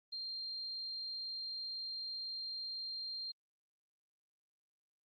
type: tone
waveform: sine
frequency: 4186 Hz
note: C8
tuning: in tune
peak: -40 dBFS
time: 0.12-3.32 s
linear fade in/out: 10 ms
effects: Opus 32 kbps